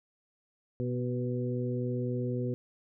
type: harmonic tone with a mistuned harmonic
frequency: 123.47 Hz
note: B2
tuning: in tune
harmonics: 1 / 2 / 3 / 4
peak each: -32 / -35 / -37 / -38 dBFS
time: 0.8-2.54 s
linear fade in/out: 0 ms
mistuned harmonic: 3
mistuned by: +18 cents
effects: none